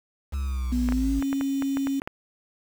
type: exponential sweep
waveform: triangle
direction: down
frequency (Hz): 71 to 51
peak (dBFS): -23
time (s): 0.32-1.21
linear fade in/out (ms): 20
type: tone with pitch glide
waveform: sine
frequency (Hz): 246.9 to 274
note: B3 to C#4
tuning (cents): 0 to -20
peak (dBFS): -23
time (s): 0.72-2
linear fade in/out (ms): 5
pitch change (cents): +180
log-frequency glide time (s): 0.88-1.12
type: clicks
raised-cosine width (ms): 0.5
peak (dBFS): -17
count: 10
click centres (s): 0.888 / 0.923 / 1.225 / 1.329 / 1.411 / 1.623 / 1.771 / 1.871 / 2.019 / 2.075
effects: 7-bit